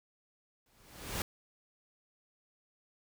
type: noise with exponential growth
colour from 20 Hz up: pink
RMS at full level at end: -33 dBFS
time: 0.66-1.22 s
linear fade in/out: 2 ms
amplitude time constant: 120 ms
effects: none